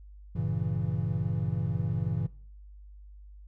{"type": "chord", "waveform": "triangle", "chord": "G diminished seventh", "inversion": "none", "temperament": "equal", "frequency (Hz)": [98, 116.54, 138.59, 164.81], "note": ["G2", "Bb2", "Db3", "Fb3"], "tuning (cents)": [0, 0, 0, 0], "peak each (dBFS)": -31, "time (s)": [0.35, 2.27], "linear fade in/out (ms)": 10, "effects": ["noise-tail reverb RT60 0.5 s tail -20 dB re dry", "added 50 Hz sine -46 dBFS peak until 3.47 s"]}